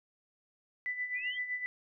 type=tone with tremolo; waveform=sine; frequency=1990 Hz; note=B6; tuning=13 cents sharp; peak=-31 dBFS; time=0.86-1.66 s; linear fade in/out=0 ms; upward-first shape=sine; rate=7.8 Hz; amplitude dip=65%
type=exponential sweep; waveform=sine; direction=up; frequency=2286 to 3322 Hz; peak=-39 dBFS; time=1.13-1.39 s; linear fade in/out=50 ms
effects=none